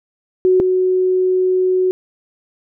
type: tone pair in turn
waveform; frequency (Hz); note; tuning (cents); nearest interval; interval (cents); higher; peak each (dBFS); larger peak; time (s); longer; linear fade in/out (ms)
sine; 370 / 370; F#4 / F#4; 0 / 0; unison; 0; neither; -9 / -12; first; 0.45-0.6 / 0.6-1.91; second; 0
effects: none